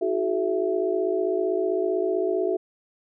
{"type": "tone cluster", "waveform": "sine", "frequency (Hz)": [323.1, 372.2, 427.8, 664], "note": ["E4", "F#4", "A4", "E5"], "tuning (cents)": [-35, 10, -49, 12], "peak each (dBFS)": [-32, -24, -27, -29], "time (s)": [0.01, 2.57], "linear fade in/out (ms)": 10, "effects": []}